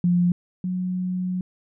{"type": "tone pair in turn", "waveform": "sine", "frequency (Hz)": [176.2, 182.75], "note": ["F3", "F#3"], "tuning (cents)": [16, -21], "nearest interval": "minor second", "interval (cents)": 63, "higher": "second", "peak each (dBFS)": [-16, -23], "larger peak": "first", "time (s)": [[0.04, 0.32], [0.64, 1.41]], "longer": "second", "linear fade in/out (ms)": 2, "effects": []}